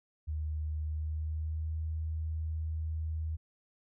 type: tone with pitch glide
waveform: sine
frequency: 76.9 to 79.2 Hz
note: D#2 to D#2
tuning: -20 to +31 cents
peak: -32 dBFS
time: 0.27-3.37 s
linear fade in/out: 20 ms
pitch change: +51 cents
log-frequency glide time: 0.82-1.78 s
effects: none